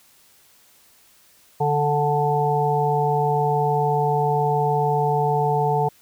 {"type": "harmonic tone", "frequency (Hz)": 146.83, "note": "D3", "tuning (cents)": 0, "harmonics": [1, 3, 5, 6], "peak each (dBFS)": [-23, -23, -23, -23], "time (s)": [1.6, 5.89], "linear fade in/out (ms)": 10, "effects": ["white hiss -55 dBFS RMS until 6.01 s"]}